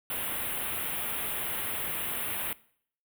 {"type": "band-stop noise", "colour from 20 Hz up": "white", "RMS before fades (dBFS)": -33, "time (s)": [0.1, 2.53], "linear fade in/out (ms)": 2, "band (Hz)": [3400, 9600], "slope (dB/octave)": 48, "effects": ["noise-tail reverb RT60 0.6 s tail -21 dB re dry"]}